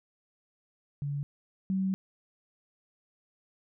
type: tone pair in turn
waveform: sine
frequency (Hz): 142.8 / 190.62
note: D3 / G3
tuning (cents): -48 / -48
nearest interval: perfect fourth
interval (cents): 500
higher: second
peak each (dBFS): -30 / -26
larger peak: second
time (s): 1.02-1.23 / 1.7-1.94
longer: second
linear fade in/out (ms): 0
effects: none